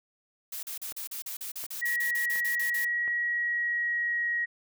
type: noise bursts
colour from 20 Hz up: blue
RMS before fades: -37 dBFS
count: 16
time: 0.52-2.85 s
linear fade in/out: 5 ms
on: 110 ms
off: 38 ms
type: click train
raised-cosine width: 0.5 ms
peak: -30 dBFS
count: 4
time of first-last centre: 0.92-3.078 s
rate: 1.39 Hz
type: tone with pitch glide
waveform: sine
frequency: 1909 to 1894.7 Hz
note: A#6 to A#6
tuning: +41 to +28 cents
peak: -26 dBFS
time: 1.81-4.46 s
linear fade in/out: 20 ms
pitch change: -13 cents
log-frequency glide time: 3.19-4.32 s
effects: none